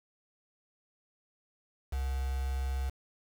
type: tone with quantisation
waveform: sine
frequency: 66.4 Hz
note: C2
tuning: 26 cents sharp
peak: -30 dBFS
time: 1.92-2.9 s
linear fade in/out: 10 ms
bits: 7
effects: none